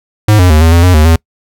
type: tone with pitch steps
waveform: square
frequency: 106.2 / 90.3 / 77 / 81.6 / 85.1 / 90.3 / 76.8 / 82.1 Hz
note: G#2 / F#2 / D#2 / E2 / F2 / F#2 / D#2 / E2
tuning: +39 / -42 / -17 / -17 / -44 / -42 / -22 / -6 cents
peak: -4 dBFS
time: 0.28-1.16 s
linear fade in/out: 5 ms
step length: 110 ms
effects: noise-tail reverb RT60 0.1 s tail -26 dB re dry